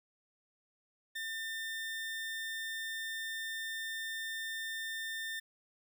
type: tone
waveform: 30% pulse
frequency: 1800 Hz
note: A6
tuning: 39 cents sharp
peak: -35 dBFS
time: 1.15-5.4 s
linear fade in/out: 10 ms
effects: 12-bit